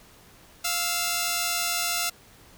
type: tone pair together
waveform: 5% pulse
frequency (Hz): 698.5 / 1315.8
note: F5 / E6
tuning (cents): 0 / -4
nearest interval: major seventh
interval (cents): 1096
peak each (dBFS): -16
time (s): 0.64-2.1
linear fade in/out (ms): 10
effects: pink hiss -53 dBFS RMS until 2.57 s